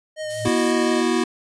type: tone with vibrato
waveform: square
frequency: 617 Hz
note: D#5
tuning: 15 cents flat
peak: -27 dBFS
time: 0.16-1.03 s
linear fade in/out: 50 ms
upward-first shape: sine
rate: 5.6 Hz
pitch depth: 17 cents each way
type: tone with exponential growth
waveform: sine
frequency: 112.6 Hz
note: A2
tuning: 40 cents sharp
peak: -21 dBFS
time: 0.21-0.48 s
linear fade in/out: 0 ms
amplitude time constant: 58 ms
type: noise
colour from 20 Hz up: violet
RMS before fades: -30 dBFS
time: 0.29-0.73 s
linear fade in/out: 20 ms
type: chord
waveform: square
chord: B suspended fourth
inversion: none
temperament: equal with one note detuned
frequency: 241.6 / 329.6 / 370 Hz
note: B3 / E4 / F#4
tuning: -38 / 0 / 0 cents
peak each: -23 dBFS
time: 0.45-1.24 s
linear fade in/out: 5 ms
effects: resampled to 22050 Hz